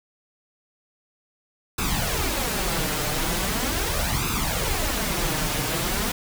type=noise with flanger; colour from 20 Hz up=pink; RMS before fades=-25 dBFS; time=1.78-6.12 s; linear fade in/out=5 ms; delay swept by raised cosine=0.79 to 6.69 ms; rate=0.4 Hz; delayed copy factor=+0.7; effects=none